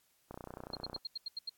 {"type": "click train", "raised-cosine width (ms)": 1, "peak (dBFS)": -30, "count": 21, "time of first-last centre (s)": [0.31, 0.964], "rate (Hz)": 30.6}
{"type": "tone bursts", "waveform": "sine", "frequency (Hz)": 4223, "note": "C8", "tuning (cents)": 15, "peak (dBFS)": -36, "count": 8, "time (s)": [0.73, 1.495], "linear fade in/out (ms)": 5, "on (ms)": 23, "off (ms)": 83}
{"effects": ["white hiss -72 dBFS RMS until 1.57 s", "AAC 64 kbps"]}